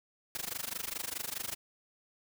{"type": "noise with amplitude modulation", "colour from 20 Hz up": "white", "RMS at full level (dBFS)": -35, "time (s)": [0.35, 1.55], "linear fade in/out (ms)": 0, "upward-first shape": "sine", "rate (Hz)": 24.8, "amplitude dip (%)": 95, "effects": []}